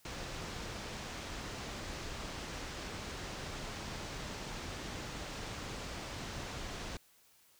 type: low-pass noise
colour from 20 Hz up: pink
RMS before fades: -43 dBFS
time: 0.05-6.97 s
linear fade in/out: 2 ms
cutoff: 7100 Hz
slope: 24 dB/octave
effects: white hiss -66 dBFS RMS until 7.59 s